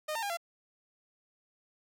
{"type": "tone with pitch steps", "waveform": "sawtooth", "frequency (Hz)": [614, 908, 808, 681], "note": ["D#5", "A#5", "G#5", "F5"], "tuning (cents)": [-23, -46, -48, -44], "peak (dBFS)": -29, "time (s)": [0.08, 0.372], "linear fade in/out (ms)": 10, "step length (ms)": 73, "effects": []}